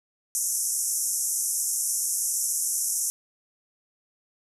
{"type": "band-pass noise", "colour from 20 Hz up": "white", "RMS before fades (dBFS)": -27, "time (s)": [0.35, 3.1], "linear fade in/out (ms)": 0, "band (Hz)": [5600, 12000], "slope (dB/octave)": 96, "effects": []}